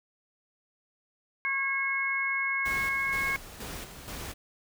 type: harmonic tone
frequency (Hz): 545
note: C#5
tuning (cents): -29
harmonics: 2 / 3 / 4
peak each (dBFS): -35 / -33 / -28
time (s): 1.45-3.36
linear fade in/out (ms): 0
type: noise with tremolo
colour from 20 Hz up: pink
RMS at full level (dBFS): -39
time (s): 2.65-4.34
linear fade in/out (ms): 10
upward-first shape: square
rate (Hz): 2.1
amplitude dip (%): 55
effects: none